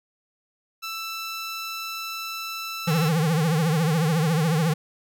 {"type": "tone", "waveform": "15% pulse", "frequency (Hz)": 1327, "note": "E6", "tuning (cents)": 11, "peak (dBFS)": -24, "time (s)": [0.82, 3.1], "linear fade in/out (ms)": 20}
{"type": "tone with vibrato", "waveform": "square", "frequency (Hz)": 159.9, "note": "D#3", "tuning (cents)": 48, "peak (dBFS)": -20, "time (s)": [2.87, 4.74], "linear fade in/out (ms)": 10, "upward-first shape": "triangle", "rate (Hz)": 14, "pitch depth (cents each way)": 160}
{"effects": []}